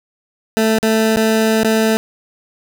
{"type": "tone with dropouts", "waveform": "20% pulse", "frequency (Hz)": 220.8, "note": "A3", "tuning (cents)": 6, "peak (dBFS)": -7, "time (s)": [0.57, 1.97], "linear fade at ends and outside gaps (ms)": 0, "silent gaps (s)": [[0.787, 0.829], [1.16, 1.169], [1.634, 1.646]], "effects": []}